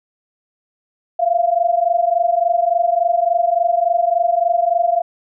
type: tone pair together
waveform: sine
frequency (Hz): 677 / 700.5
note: E5 / F5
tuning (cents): +46 / +5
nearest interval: minor second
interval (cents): 59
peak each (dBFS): -16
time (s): 1.19-5.02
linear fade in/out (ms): 10
effects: none